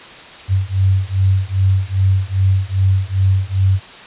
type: beating tone pair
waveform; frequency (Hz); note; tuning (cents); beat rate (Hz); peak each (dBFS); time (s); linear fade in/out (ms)
sine; 94.5 / 97; F#2 / G2; +37 / -18; 2.5; -15; 0.48-3.8; 50
effects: white hiss -36 dBFS RMS until 4.06 s + resampled to 8000 Hz